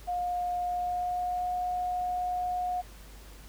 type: tone with pitch glide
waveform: sine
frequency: 713 to 722.5 Hz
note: F5 to F#5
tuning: +36 to -41 cents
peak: -28 dBFS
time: 0.07-2.82 s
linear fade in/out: 20 ms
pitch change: +23 cents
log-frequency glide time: 0.62-1.54 s
effects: added 50 Hz sine -47 dBFS peak until 3.48 s + pink hiss -53 dBFS RMS until 3.48 s